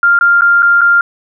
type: tone with dropouts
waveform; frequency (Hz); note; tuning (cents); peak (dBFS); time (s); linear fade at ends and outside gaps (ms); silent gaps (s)
sine; 1396.9; F6; 0; -5; 0.03-1.01; 2; 0.19-0.21 / 0.41-0.419 / 0.623-0.628 / 0.81-0.815
effects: none

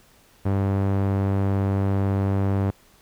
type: tone with low-pass filter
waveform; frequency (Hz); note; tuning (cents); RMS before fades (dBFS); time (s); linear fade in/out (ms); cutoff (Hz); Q
sawtooth; 98; G2; 0; -22; 0.45-2.71; 10; 1200; 0.53
effects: pink hiss -56 dBFS RMS until 3.01 s

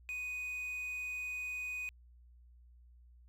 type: tone with quantisation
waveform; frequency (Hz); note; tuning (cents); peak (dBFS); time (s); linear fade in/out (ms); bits
triangle; 2489; D#7; 0; -36; 0.09-1.89; 0; 10
effects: added 60 Hz sine -57 dBFS peak until 3.28 s

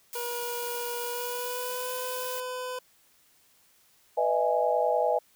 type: noise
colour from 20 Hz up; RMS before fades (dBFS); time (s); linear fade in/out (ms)
blue; -38; 0.13-2.4; 0
type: tone with pitch glide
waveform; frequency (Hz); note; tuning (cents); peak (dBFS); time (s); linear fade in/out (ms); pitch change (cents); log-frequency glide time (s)
25% pulse; 480 to 504.4; B4 to B4; -49 to +36; -29; 0.15-2.79; 5; +85; 1.02-1.94
type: chord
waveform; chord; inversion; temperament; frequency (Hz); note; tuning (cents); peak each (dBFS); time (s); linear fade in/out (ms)
sine; E major seventh; second; equal with one note detuned; 493.9 / 609.1 / 659.3 / 830.6; B4 / D#5 / E5 / G#5; 0 / -37 / 0 / 0; -28; 4.17-5.19; 10
effects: white hiss -63 dBFS RMS until 5.35 s

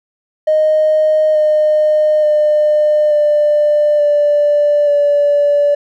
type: tone with pitch steps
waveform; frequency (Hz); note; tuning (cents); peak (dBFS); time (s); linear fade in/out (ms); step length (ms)
triangle; 619 / 610.8 / 602.8 / 594.8 / 587 / 579.2; D#5 / D#5 / D5 / D5 / D5 / D5; -9 / -32 / +45 / +22 / -1 / -24; -5; 0.47-5.75; 10; 880
effects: tanh soft clip ceiling -6 dBFS

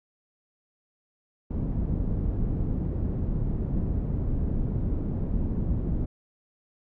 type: low-pass noise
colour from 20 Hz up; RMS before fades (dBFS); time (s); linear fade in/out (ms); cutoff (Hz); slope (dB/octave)
pink; -27; 1.5-6.06; 10; 230; 12
effects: none

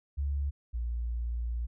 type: tone pair in turn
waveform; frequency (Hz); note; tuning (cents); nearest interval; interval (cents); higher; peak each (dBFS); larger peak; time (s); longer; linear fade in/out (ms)
sine; 70.5 / 58.65; C#2 / A#1; +30 / +11; minor third; 319; first; -28 / -30; first; 0.17-0.51 / 0.73-1.67; second; 20
effects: none

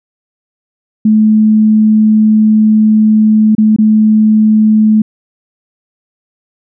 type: tone with dropouts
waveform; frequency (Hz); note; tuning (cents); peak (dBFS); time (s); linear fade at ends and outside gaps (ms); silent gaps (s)
sine; 215.9; A3; -33; -4; 1.05-5.02; 5; 3.551-3.581 / 3.763-3.785
effects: none

